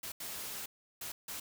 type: noise bursts at uneven times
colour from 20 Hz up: white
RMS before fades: -42 dBFS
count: 4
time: 0.03-0.12 / 0.2-0.66 / 1.01-1.12 / 1.28-1.4 s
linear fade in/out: 5 ms
effects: none